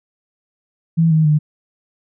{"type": "tone with pitch steps", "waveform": "sine", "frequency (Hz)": [164.4, 157.61, 151.1], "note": ["E3", "D#3", "D3"], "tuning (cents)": [-4, 23, 50], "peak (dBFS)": -10, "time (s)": [0.97, 1.39], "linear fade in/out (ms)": 20, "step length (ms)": 140, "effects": []}